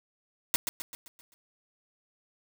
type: noise with echo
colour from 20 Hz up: white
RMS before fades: -25 dBFS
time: 0.54-0.56 s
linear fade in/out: 0 ms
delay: 130 ms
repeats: 6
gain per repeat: -6 dB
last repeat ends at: 1.34 s
effects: none